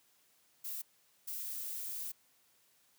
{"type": "noise bursts at uneven times", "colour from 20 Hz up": "violet", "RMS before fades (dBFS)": -41, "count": 2, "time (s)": [[0.64, 0.82], [1.27, 2.12]], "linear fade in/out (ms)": 10, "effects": ["white hiss -70 dBFS RMS until 2.98 s", "high-pass 80 Hz 12 dB/octave"]}